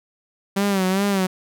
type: tone with vibrato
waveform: sawtooth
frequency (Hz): 193.6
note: G3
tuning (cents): -21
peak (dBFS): -14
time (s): 0.56-1.27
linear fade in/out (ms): 10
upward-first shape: sine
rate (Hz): 2.5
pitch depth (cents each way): 79
effects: none